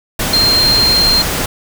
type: tone in noise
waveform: sine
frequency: 4186 Hz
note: C8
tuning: in tune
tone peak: -9 dBFS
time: 0.33-1.22 s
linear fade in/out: 5 ms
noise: pink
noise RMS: -17 dBFS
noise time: 0.19-1.46 s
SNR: +5 dB
effects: none